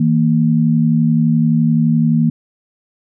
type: tone pair together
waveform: sine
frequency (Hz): 160.2 / 231.9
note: E3 / A#3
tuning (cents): -49 / -9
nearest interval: tritone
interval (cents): 640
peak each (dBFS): -13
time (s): 0-2.3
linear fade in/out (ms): 5
effects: none